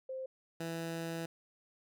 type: tone pair in turn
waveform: sine / 15% pulse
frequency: 523.3 / 165.5 Hz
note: C5 / E3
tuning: 0 / +7 cents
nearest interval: octave + minor sixth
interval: 1993 cents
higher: first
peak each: -38 / -31 dBFS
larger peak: second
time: 0.09-0.26 / 0.6-1.26 s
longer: second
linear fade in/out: 5 ms
effects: none